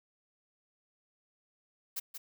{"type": "noise with echo", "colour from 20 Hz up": "blue", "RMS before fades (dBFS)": -36, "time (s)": [1.96, 2], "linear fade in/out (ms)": 10, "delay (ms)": 180, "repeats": 1, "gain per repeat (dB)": -7, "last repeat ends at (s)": 2.18, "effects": []}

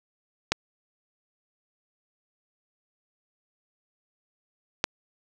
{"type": "clicks", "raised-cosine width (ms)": 0.2, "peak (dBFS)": -4, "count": 2, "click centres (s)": [0.52, 4.841], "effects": []}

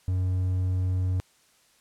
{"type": "tone", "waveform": "triangle", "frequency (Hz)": 92.2, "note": "F#2", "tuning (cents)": -6, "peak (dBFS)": -21, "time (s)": [0.08, 1.2], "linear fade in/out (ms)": 0, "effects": ["white hiss -62 dBFS RMS until 1.8 s", "low-pass 10000 Hz 12 dB/octave"]}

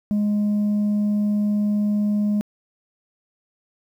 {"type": "tone", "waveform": "sine", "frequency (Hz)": 207.7, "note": "G#3", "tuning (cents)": 0, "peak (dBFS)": -15, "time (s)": [0.11, 2.41], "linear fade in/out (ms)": 0, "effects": ["tanh soft clip ceiling -17 dBFS", "9-bit"]}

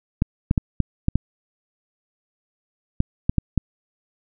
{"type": "clicks", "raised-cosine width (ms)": 5, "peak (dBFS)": -5, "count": 10, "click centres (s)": [0.221, 0.511, 0.578, 0.803, 1.084, 1.156, 3.004, 3.295, 3.383, 3.577], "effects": []}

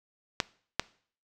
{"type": "clicks", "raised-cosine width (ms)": 0.2, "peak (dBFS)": -7, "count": 2, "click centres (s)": [0.402, 0.796], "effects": ["noise-tail reverb RT60 0.5 s tail -21 dB re dry"]}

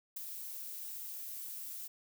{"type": "noise with ADSR envelope", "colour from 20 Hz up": "violet", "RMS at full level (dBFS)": -38, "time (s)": [0.16, 1.88], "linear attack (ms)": 9, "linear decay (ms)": 11, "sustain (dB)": -6, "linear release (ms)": 12, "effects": []}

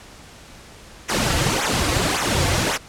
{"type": "noise with flanger", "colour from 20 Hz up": "pink", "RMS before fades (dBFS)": -20, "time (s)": [1.08, 2.78], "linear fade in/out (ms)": 20, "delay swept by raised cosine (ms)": [0.21, 5.01], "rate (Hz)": 1.8, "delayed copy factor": -0.85, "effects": ["pink hiss -43 dBFS RMS until 2.88 s", "low-pass 9000 Hz 12 dB/octave"]}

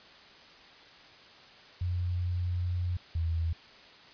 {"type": "tone pair in turn", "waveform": "sine", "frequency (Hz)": [88.9, 82.43], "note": ["F2", "E2"], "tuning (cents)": [31, 0], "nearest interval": "minor second", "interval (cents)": 131, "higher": "first", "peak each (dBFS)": [-28, -27], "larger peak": "second", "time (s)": [[1.81, 2.97], [3.15, 3.53]], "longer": "first", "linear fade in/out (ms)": 5, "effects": ["white hiss -53 dBFS RMS until 4.13 s", "resampled to 11025 Hz"]}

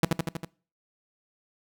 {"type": "tone with echo", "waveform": "sawtooth", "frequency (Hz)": 164.3, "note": "E3", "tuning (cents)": -5, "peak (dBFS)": -14, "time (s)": [0.03, 0.05], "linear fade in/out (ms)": 2, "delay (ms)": 80, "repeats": 5, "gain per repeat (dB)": -3, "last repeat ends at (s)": 0.45, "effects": ["noise-tail reverb RT60 0.4 s tail -22 dB re dry"]}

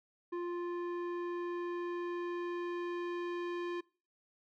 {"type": "tone with low-pass filter sweep", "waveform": "square", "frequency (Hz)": 349.2, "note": "F4", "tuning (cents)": 0, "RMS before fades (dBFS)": -38, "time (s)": [0.32, 3.81], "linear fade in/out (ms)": 10, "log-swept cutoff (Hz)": [1300, 2700], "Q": 0.93, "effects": ["noise-tail reverb RT60 0.4 s tail -24 dB re dry"]}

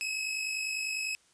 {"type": "tone pair together", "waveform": "sawtooth", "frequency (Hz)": [2524, 2574], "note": ["D#7", "E7"], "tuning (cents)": [24, -42], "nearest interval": "unison", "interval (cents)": 34, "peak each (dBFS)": [-35, -29], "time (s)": [0.01, 1.15], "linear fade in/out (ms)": 0, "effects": ["white hiss -65 dBFS RMS until 1.33 s", "resampled to 22050 Hz"]}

